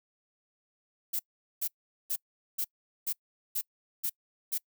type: noise bursts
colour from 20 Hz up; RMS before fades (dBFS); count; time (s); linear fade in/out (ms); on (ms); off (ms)
violet; -31; 8; 1.13-4.582; 10; 64; 420
effects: noise-tail reverb RT60 0.1 s tail -26 dB re dry